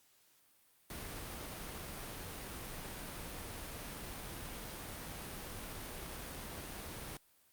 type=noise; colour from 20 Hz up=pink; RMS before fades=-45 dBFS; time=0.9-7.17 s; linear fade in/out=2 ms; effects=white hiss -69 dBFS RMS until 7.52 s + Opus 48 kbps